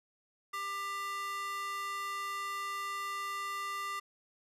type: tone with high-pass filter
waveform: square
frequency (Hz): 397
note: G4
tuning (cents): +22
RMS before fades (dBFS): -38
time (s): 0.53-4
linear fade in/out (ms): 10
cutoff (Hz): 1400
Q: 6
effects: resampled to 32000 Hz